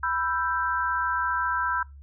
sine chord, E minor, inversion second, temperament equal with one note detuned, 987.8 / 1333.1 / 1568 Hz, B5 / E6 / G6, 0 / +19 / 0 cents, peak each -28 dBFS, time 0.03-1.83 s, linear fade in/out 5 ms, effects noise-tail reverb RT60 0.2 s tail -22 dB re dry + added 70 Hz sine -43 dBFS peak until 2.02 s

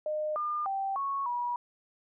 sine tone with pitch steps, 611 / 1206 / 780 / 1105 / 967 Hz, D#5 / D6 / G5 / C#6 / B5, -32 / +46 / -9 / -6 / -37 cents, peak -29 dBFS, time 0.06-1.56 s, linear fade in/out 2 ms, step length 300 ms, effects none

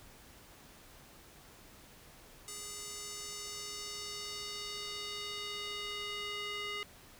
square tone with band-pass filter sweep, 411.9 Hz, G#4, 14 cents flat, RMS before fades -42 dBFS, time 2.48-6.83 s, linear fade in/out 0 ms, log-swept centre 8000 to 2600 Hz, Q 1.7, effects pink hiss -57 dBFS RMS until 7.19 s

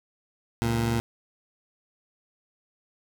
20% pulse tone pair together, 69.9 / 116 Hz, C#2 / A#2, +15 / -8 cents, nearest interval major sixth, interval 877 cents, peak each -28 / -19 dBFS, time 0.62-1 s, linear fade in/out 0 ms, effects none

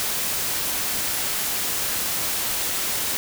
white noise, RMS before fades -25 dBFS, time 0-3.17 s, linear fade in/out 0 ms, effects none

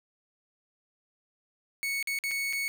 40% pulse tone with dropouts, 2217 Hz, C#7, in tune, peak -28 dBFS, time 1.83-2.68 s, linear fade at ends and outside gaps 0 ms, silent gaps 2.027-2.073 / 2.188-2.238 / 2.311-2.315 / 2.527-2.532 s, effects none

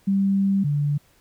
sine tone pair in turn, 196 / 145.36 Hz, G3 / D3, 0 / -17 cents, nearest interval perfect fourth, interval 517 cents, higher first, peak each -17 / -19 dBFS, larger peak first, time 0.07-0.64 / 0.64-0.98 s, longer first, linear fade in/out 10 ms, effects pink hiss -59 dBFS RMS until 1.2 s

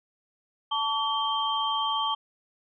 sine tone cluster, 883 / 1138 / 3157 Hz, A5 / C#6 / G7, +6 / +45 / +12 cents, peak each -29 dBFS, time 0.71-2.15 s, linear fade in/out 10 ms, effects none

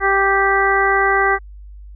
harmonic tone, 392 Hz, G4, in tune, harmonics 1 / 2 / 3 / 4 / 5, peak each -19 / -19 / -19 / -19 / -19 dBFS, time 0-1.39 s, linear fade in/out 50 ms, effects added 50 Hz sine -34 dBFS peak until 1.95 s

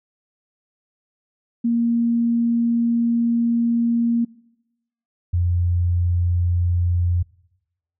sine tone pair in turn, 234 / 87.65 Hz, A#3 / F2, +7 / +7 cents, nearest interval octave + perfect fourth, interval 1700 cents, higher first, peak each -16 dBFS, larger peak neither, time 1.64-4.25 / 5.33-7.23 s, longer first, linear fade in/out 10 ms, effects noise-tail reverb RT60 0.9 s tail -23 dB re dry

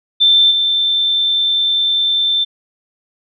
sine tone with level steps, 3555 Hz, A7, 17 cents sharp, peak -7 / -12 dBFS, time 0.2-2.45 s, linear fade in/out 20 ms, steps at 0.5 s, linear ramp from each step 20 ms, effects none

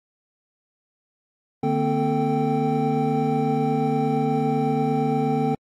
triangle tone cluster, 150.3 / 230 / 258.3 / 441.6 / 781 Hz, D3 / A#3 / C4 / A4 / G5, +40 / -23 / -22 / +6 / -7 cents, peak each -24 dBFS, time 1.63-5.55 s, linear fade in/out 5 ms, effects AAC 48 kbps

